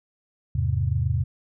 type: chord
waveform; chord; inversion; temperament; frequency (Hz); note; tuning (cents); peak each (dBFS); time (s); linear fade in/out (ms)
sine; E augmented; none; equal; 82.41 / 103.83 / 130.81; E2 / G#2 / B#2; 0 / 0 / 0; -25; 0.55-1.24; 5
effects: none